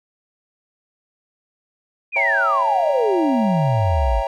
sine exponential sweep, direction down, 2535 to 48 Hz, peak -16 dBFS, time 2.12-4.23 s, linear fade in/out 50 ms
triangle chord, C# diminished seventh, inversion none, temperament equal, 554.4 / 659.3 / 784 / 932.3 Hz, C#5 / E5 / G5 / Bb5, 0 / 0 / 0 / 0 cents, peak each -24 dBFS, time 2.16-4.27 s, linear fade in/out 2 ms
effects none

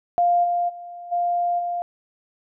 sine tone with level steps, 700 Hz, F5, 4 cents sharp, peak -15 / -19 / -34 / -19 / -23 dBFS, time 0.18-1.82 s, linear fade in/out 0 ms, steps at 0.43 / 0.68 / 1.11 / 1.58 s, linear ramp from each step 20 ms, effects none

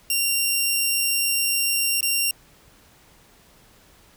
10% pulse tone with dropouts, 2767 Hz, F7, 17 cents flat, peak -11 dBFS, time 0.1-2.31 s, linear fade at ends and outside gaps 2 ms, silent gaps 2.008-2.028 s, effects pink hiss -54 dBFS RMS until 4.16 s

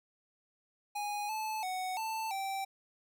square tone with pitch steps, 826 / 869 / 743 / 885 / 778 Hz, G#5 / A5 / F#5 / A5 / G5, -10 / -22 / +7 / +10 / -13 cents, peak -35 dBFS, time 0.95-2.65 s, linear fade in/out 10 ms, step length 340 ms, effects none

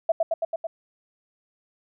sine tone with echo, 659.3 Hz, E5, in tune, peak -16 dBFS, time 0.09-0.12 s, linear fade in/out 5 ms, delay 110 ms, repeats 5, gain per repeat -2 dB, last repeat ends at 0.67 s, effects none

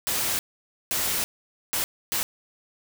white noise bursts at uneven times, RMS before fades -26 dBFS, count 4, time 0.07-0.39 / 0.91-1.24 / 1.73-1.84 / 2.12-2.23 s, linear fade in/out 0 ms, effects none

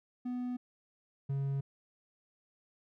triangle tone pair in turn, 247.8 / 137.95 Hz, B3 / C#3, +6 / -8 cents, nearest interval minor seventh, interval 1014 cents, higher first, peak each -32 / -29 dBFS, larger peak second, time 0.25-0.57 / 1.29-1.61 s, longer neither, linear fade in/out 10 ms, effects none

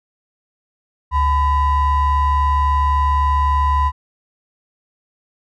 triangle ring-modulated tone, 466.2 Hz, A#4, in tune, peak -8 dBFS, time 1.11-3.92 s, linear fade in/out 50 ms, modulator 538 Hz, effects none

